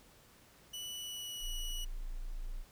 sawtooth tone with pitch glide, 2960 to 2933 Hz, F#7 to F#7, 0 to -16 cents, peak -38 dBFS, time 0.73-1.85 s, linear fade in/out 10 ms, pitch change -16 cents, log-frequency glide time 0.96-1.37 s
sine tone, 28.51 Hz, A#0, 38 cents flat, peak -37 dBFS, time 1.4-2.65 s, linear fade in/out 50 ms
effects pink hiss -62 dBFS RMS until 2.71 s

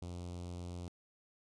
sawtooth tone with notch filter, 88 Hz, F2, 14 cents sharp, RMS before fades -44 dBFS, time 0.02-0.88 s, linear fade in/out 0 ms, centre 1700 Hz, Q 0.66, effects resampled to 22050 Hz

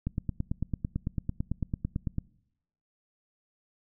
click train, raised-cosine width 5 ms, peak -17 dBFS, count 20, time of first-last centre 0.07-2.183 s, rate 8.99 Hz, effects noise-tail reverb RT60 0.8 s tail -24 dB re dry

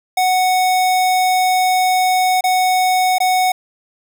square tone with dropouts, 740 Hz, F#5, in tune, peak -13 dBFS, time 0.17-3.52 s, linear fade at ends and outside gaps 5 ms, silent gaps 2.409-2.439 / 3.184-3.202 s, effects none

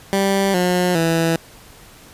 15% pulse tone with pitch steps, 196 / 179.73 / 164.82 Hz, G3 / F3 / E3, 0 / +50 / 0 cents, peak -9 dBFS, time 0.13-1.36 s, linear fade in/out 0 ms, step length 410 ms, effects pink hiss -44 dBFS RMS until 2.13 s + resampled to 32000 Hz

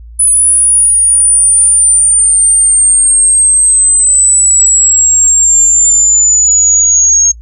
sine linear sweep, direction down, 9956 to 6500 Hz, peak -4 dBFS, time 0.19-7.32 s, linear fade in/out 10 ms, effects noise-tail reverb RT60 0.1 s tail -25 dB re dry + added 57 Hz sine -28 dBFS peak until 7.41 s

